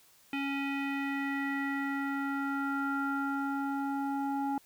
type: tone with low-pass filter sweep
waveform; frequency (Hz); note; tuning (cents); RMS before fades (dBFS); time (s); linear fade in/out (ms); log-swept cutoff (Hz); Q
square; 277.2; C#4; 0; -33; 0.33-4.58; 2; 2600 to 960; 4.8
effects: white hiss -62 dBFS RMS until 4.65 s